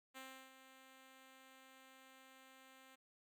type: tone with ADSR envelope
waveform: 5% pulse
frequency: 263.5 Hz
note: C4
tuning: 12 cents sharp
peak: -39 dBFS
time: 0.14-2.96 s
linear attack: 30 ms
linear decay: 330 ms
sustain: -11 dB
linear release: 15 ms
effects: none